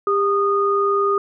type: tone pair together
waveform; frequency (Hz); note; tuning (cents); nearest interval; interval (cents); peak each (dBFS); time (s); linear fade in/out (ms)
sine; 400 / 1230.9; G4 / D#6; +35 / -19; octave + perfect fifth; 1946; -18; 0.07-1.18; 2
effects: none